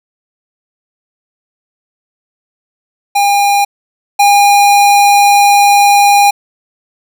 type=tone pair in turn; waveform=square; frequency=808 / 811.1 Hz; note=G#5 / G#5; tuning=-48 / -41 cents; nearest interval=unison; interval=7 cents; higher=second; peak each=-8 / -5 dBFS; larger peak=second; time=3.15-3.65 / 4.19-6.31 s; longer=second; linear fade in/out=10 ms; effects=none